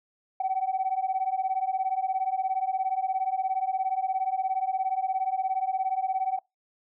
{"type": "beating tone pair", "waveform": "sine", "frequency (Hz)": [752, 769], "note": ["F#5", "G5"], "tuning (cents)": [28, -33], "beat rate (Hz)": 17, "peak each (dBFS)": -27, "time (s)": [0.4, 6.39], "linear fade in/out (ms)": 5, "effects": ["noise-tail reverb RT60 0.2 s tail -25 dB re dry", "tanh soft clip ceiling -19 dBFS"]}